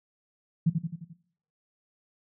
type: tone with echo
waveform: sine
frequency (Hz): 164.81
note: E3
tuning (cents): 0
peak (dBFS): -18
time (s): 0.66-0.7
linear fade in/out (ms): 10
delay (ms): 87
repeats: 5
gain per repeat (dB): -5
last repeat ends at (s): 1.135
effects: noise-tail reverb RT60 0.6 s tail -17 dB re dry